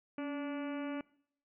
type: harmonic tone with a mistuned harmonic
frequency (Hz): 290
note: D4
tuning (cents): -22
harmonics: 1 / 2 / 3 / 4 / 5 / 6 / 7 / 8 / 9 / 10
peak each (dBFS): -37 / -44 / -51 / -51 / -52 / -57 / -58 / -53 / -58 / -60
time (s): 0.18-1.01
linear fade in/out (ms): 2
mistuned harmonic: 1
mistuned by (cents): -54
effects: noise-tail reverb RT60 0.6 s tail -21 dB re dry